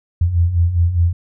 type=beating tone pair; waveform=sine; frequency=82.41 / 87.31 Hz; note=E2 / F2; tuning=0 / 0 cents; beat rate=4.9 Hz; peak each=-19 / -13 dBFS; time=0.21-1.13 s; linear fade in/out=5 ms; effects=none